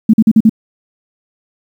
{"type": "tone bursts", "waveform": "sine", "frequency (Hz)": 220.2, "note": "A3", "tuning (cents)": 2, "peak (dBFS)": -3, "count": 5, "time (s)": [0.09, 0.495], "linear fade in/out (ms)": 5, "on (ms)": 45, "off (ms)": 45, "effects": ["7-bit"]}